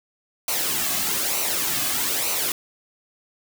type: noise with flanger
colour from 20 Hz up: white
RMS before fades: -24 dBFS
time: 0.48-2.52 s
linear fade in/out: 2 ms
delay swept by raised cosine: 0.58 to 2.18 ms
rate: 1.1 Hz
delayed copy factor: -0.6
effects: none